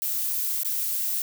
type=noise with dropouts; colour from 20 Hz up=violet; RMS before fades=-27 dBFS; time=0.02-1.22 s; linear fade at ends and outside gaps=1 ms; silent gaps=0.633-0.648 s; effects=none